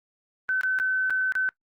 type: tone with dropouts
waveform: sine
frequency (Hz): 1523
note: F#6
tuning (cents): +50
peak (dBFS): -22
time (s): 0.49-1.49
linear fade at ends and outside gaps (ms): 0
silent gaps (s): 0.611-0.634 / 0.788-0.799 / 1.098-1.105 / 1.322-1.353
effects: noise-tail reverb RT60 0.1 s tail -22 dB re dry + Opus 32 kbps

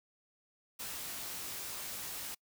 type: noise with comb filter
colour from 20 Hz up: white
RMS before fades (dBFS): -42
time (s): 0.79-2.35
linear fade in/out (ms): 10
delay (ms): 18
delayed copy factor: +0.6
effects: noise-tail reverb RT60 0.1 s tail -26 dB re dry

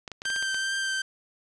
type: clicks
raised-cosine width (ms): 0.2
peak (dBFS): -20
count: 8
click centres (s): 0.078 / 0.117 / 0.219 / 0.255 / 0.302 / 0.362 / 0.426 / 0.545
type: tone with vibrato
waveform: sawtooth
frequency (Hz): 1568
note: G6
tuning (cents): 0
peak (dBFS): -23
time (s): 0.25-1.02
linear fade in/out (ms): 5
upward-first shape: triangle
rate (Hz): 2.5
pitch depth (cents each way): 16
effects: resampled to 22050 Hz + 8-bit

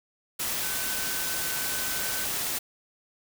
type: tone in noise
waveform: sine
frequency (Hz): 1519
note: F#6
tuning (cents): +45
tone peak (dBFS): -38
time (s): 0.62-2.25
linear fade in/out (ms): 10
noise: white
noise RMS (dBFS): -30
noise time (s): 0.39-2.59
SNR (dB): -11
effects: none

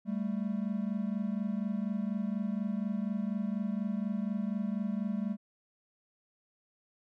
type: tone pair together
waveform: triangle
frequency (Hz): 197.16 / 221.3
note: G3 / A3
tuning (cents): +10 / +10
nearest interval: major second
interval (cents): 200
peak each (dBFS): -31 / -32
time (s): 0.05-5.37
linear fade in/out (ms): 50
effects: none

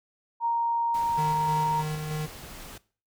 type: tone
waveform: sine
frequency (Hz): 932.3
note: A#5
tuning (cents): 0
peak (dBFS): -23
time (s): 0.4-1.84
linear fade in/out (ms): 50
type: noise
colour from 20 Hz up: pink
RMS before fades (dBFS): -43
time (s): 0.94-2.78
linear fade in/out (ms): 5
type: tone with tremolo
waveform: square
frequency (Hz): 153.5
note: D#3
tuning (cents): -23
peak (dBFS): -29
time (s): 1.17-2.27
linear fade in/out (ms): 20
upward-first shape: square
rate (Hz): 3.2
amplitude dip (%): 30
effects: noise-tail reverb RT60 0.4 s tail -20 dB re dry

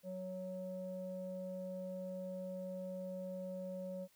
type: tone with low-pass filter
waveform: square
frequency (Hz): 185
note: F#3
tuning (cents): 0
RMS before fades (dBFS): -44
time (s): 0.03-4.08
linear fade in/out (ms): 50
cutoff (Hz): 510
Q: 8.5
effects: white hiss -71 dBFS RMS until 4.15 s

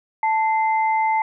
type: tone pair together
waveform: sine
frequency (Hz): 880 / 2073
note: A5 / C7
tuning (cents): 0 / -17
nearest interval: octave + minor third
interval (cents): 1483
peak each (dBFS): -17 / -26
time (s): 0.23-1.22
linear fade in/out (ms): 2
effects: none

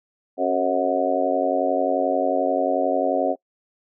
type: harmonic tone with a mistuned harmonic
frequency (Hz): 91.3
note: F#2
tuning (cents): -23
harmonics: 3 / 4 / 5 / 6 / 7 / 8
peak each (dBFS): -26 / -28 / -28 / -24 / -24 / -25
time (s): 0.37-3.36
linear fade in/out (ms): 50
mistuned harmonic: 4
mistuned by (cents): +49
effects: noise-tail reverb RT60 0.1 s tail -23 dB re dry

